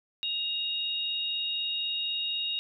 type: tone pair together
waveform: sine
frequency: 2820 / 3764 Hz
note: F7 / A#7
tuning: +16 / +16 cents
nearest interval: perfect fourth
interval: 500 cents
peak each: -32 / -31 dBFS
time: 0.23-2.59 s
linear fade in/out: 0 ms
effects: none